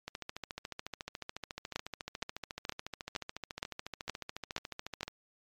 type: two click trains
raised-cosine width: 0.2 ms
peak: -16 / -22 dBFS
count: 8 / 71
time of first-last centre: 1.76-5.031 / 0.08-5.08 s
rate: 2.14 / 14 Hz
effects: MP3 96 kbps